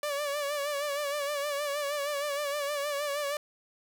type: tone with vibrato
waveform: sawtooth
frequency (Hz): 577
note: D5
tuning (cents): -31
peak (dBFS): -26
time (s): 0.03-3.37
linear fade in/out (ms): 2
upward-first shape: sine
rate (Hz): 6.4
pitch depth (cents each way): 58
effects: none